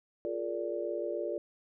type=chord; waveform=sine; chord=Bb dominant seventh; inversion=second; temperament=just; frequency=349.6 / 419.5 / 466.2 / 582.7 Hz; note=F4 / Ab4 / Bb4 / D5; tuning=+2 / +17 / 0 / -14 cents; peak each=-37 / -39 / -39 / -36 dBFS; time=0.25-1.38 s; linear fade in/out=0 ms; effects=none